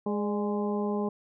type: harmonic tone with a mistuned harmonic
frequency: 207.2 Hz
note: G#3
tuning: 4 cents flat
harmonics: 1 / 2 / 3 / 4 / 5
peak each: -29 / -31 / -38 / -38 / -40 dBFS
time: 0.06-1.09 s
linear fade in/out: 5 ms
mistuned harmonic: 3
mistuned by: -55 cents
effects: none